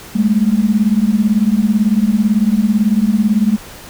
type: beating tone pair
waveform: sine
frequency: 202.9 / 220.9 Hz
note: G#3 / A3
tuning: -40 / +7 cents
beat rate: 18 Hz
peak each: -13 dBFS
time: 0.15-3.57 s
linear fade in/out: 10 ms
effects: pink hiss -35 dBFS RMS until 3.89 s